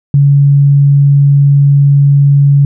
sine tone, 141.3 Hz, C#3, 34 cents sharp, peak -3 dBFS, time 0.14-2.65 s, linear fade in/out 2 ms, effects none

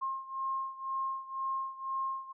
sine beating tone pair, 1067 / 1069 Hz, C6 / C6, +34 / +37 cents, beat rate 2 Hz, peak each -35 / -38 dBFS, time 0.01-2.33 s, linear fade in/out 20 ms, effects none

